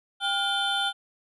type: tone cluster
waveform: triangle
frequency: 794 / 1425 / 3097 / 3526 Hz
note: G5 / F6 / G7 / A7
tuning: +22 / +34 / -22 / +3 cents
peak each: -28 dBFS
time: 0.2-0.93 s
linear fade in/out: 50 ms
effects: resampled to 32000 Hz